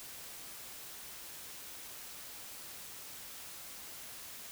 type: silence
effects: white hiss -48 dBFS RMS until 4.51 s